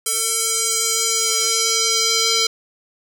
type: tone with band-pass filter sweep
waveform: square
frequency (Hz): 450.4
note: A4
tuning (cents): +40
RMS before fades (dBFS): -19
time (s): 0.06-2.47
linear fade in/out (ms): 5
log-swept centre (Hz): 9100 to 4800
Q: 1.9
effects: none